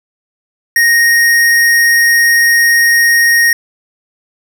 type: tone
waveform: square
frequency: 1864.7 Hz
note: A#6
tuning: in tune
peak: -7 dBFS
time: 0.76-3.53 s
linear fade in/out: 2 ms
effects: none